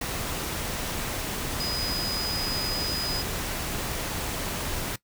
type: tone in noise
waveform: sine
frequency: 4978 Hz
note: D#8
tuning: in tune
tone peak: -28 dBFS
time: 1.6-3.22 s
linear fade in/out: 5 ms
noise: pink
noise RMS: -31 dBFS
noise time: 0.01-4.96 s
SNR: 0 dB
effects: noise-tail reverb RT60 0.1 s tail -19 dB re dry